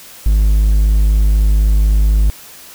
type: tone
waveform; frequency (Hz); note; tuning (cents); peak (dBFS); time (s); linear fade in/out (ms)
triangle; 52; G#1; +3; -6; 0.26-2.3; 0
effects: white hiss -37 dBFS RMS until 2.74 s